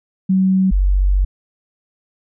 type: tone pair in turn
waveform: sine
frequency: 189 / 47.41 Hz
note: F#3 / F#1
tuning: +37 / +43 cents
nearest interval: 2 octaves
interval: 2394 cents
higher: first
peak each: -11 dBFS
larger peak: neither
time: 0.29-0.71 / 0.71-1.25 s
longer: second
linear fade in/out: 10 ms
effects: none